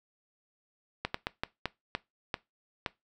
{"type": "slowing click train", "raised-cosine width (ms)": 0.3, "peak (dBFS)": -14, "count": 8, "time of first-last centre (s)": [1.05, 2.862], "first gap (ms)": 94, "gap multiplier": 1.33, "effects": ["noise-tail reverb RT60 0.2 s tail -20 dB re dry"]}